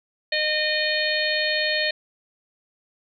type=harmonic tone; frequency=612 Hz; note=D#5; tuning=29 cents flat; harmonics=1 / 3 / 4 / 5 / 6 / 7; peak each=-27 / -25 / -29 / -31 / -31 / -27 dBFS; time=0.32-1.91 s; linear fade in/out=5 ms; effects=none